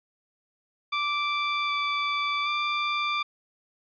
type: tone with pitch steps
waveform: 20% pulse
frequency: 1171 / 1162 / 1181 Hz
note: D6 / D6 / D6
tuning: -5 / -19 / +9 cents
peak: -20 dBFS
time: 0.92-3.23 s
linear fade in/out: 10 ms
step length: 770 ms
effects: resampled to 11025 Hz